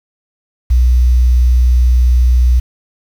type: tone with quantisation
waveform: sine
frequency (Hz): 61.4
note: B1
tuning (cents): -9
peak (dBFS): -6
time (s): 0.7-2.6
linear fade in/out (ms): 10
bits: 6
effects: none